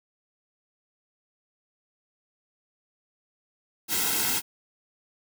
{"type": "noise with comb filter", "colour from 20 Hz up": "white", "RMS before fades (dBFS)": -26, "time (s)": [3.88, 4.42], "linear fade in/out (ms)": 50, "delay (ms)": 1.7, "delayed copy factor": -0.9, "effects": []}